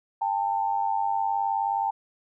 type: tone pair together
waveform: sine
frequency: 799 / 898.4 Hz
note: G5 / A5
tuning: +33 / +36 cents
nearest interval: major second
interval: 203 cents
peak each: -26 dBFS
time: 0.21-1.91 s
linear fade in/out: 10 ms
effects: none